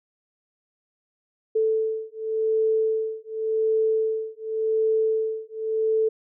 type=beating tone pair; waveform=sine; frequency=440 / 440.89 Hz; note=A4 / A4; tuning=0 / +3 cents; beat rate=0.89 Hz; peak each=-24 dBFS; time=1.55-6.09 s; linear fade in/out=10 ms; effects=none